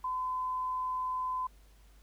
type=tone; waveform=sine; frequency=1018 Hz; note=C6; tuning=48 cents flat; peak=-31 dBFS; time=0.04-1.47 s; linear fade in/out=5 ms; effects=added 50 Hz sine -56 dBFS peak until 2.02 s + pink hiss -66 dBFS RMS until 2.02 s